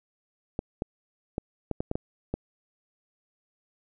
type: clicks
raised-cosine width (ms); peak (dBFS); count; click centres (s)
2; -15; 8; 0.591 / 0.821 / 1.381 / 1.713 / 1.805 / 1.914 / 1.955 / 2.34
effects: none